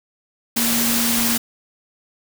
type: tone in noise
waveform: sine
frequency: 233.1 Hz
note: A#3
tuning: in tune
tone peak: -22 dBFS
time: 0.56-1.38 s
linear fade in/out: 10 ms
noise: white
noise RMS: -20 dBFS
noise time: 0.56-1.38 s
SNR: -5 dB
effects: none